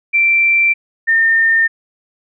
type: tone pair in turn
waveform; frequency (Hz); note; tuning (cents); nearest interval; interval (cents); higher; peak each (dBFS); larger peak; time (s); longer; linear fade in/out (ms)
sine; 2349 / 1814.8; D7 / A#6; 0 / -47; major third; 447; first; -9; neither; 0.13-0.74 / 1.07-1.68; neither; 20
effects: none

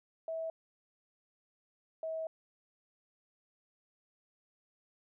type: tone pair in turn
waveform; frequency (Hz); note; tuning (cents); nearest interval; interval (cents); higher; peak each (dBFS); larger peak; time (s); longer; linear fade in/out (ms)
sine; 650 / 643.3; E5 / E5; -24 / -42; unison; 18; first; -35 / -35; neither; 0.28-0.5 / 2.03-2.27; second; 2
effects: none

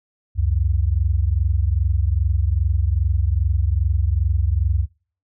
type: tone pair together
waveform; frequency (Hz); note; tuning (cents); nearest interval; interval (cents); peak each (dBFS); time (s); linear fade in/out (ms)
sine; 67.12 / 89.6; C2 / F2; +45 / +45; perfect fourth; 500; -19; 0.35-4.87; 50
effects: noise-tail reverb RT60 0.4 s tail -20 dB re dry

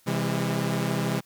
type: chord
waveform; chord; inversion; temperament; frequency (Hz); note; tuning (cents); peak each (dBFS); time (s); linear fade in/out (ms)
sawtooth; C augmented; none; equal with one note detuned; 130.81 / 164.81 / 202.4; C3 / E3 / G#3; 0 / 0 / -44; -25; 0.06-1.21; 20
effects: white hiss -61 dBFS RMS until 1.25 s

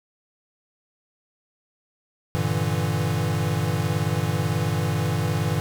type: chord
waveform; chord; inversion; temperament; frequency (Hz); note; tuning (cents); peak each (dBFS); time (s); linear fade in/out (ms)
square; E half-diminished seventh; first; equal; 98 / 116.54 / 146.83 / 164.81; G2 / Bb2 / D3 / E3; 0 / 0 / 0 / 0; -28; 2.35-5.6; 0
effects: none

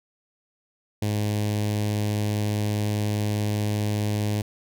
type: tone with notch filter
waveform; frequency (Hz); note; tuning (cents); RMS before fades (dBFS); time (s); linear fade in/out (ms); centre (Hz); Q
sawtooth; 104.9; G#2; +18; -25; 1.02-4.42; 5; 1300; 1
effects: none

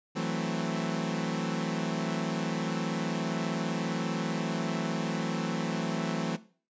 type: chord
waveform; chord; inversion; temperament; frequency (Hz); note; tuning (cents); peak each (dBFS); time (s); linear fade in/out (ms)
sawtooth; F# half-diminished seventh; third; equal; 164.81 / 185 / 220 / 261.6; E3 / F#3 / A3 / C4; 0 / 0 / 0 / 0; -30 / -31 / -31 / -33; 0.15-6.37; 20
effects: noise-tail reverb RT60 0.4 s tail -17 dB re dry + resampled to 16000 Hz

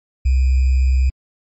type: tone with sample-and-hold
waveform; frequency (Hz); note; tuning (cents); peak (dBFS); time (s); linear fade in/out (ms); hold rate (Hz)
sine; 65; C2; -11; -11; 0.25-1.1; 10; 2450
effects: MP3 32 kbps

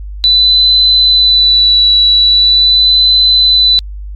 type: tone with vibrato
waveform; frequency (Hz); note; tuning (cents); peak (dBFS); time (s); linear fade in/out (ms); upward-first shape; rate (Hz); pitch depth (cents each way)
sine; 3977; B7; +11; -4; 0.24-3.79; 0; sine; 0.42; 20
effects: added 50 Hz sine -21 dBFS peak until 4.15 s + MP3 64 kbps

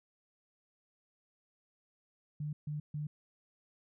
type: tone bursts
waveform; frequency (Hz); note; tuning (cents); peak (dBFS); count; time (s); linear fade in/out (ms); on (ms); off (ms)
sine; 149.4; D3; +30; -35; 3; 2.4-3.07; 5; 130; 140
effects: none

